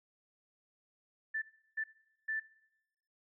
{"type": "tone bursts at uneven times", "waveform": "sine", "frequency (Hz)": 1763, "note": "A6", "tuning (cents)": 3, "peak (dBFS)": -33, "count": 3, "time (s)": [[1.34, 1.42], [1.77, 1.84], [2.28, 2.4]], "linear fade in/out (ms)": 10, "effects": ["noise-tail reverb RT60 0.9 s tail -20 dB re dry"]}